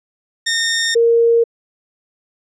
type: tone pair in turn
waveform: 15% pulse / sine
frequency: 1832 / 464.8 Hz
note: A#6 / A#4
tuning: -31 / -5 cents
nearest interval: 2 octaves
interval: 2374 cents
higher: first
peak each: -9 dBFS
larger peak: neither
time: 0.46-0.95 / 0.95-1.44 s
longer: neither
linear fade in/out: 10 ms
effects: low-pass 9000 Hz 12 dB/octave